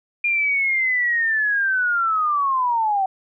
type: linear sweep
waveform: sine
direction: down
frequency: 2417 to 751 Hz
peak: -17 dBFS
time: 0.24-3.06 s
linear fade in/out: 5 ms
effects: none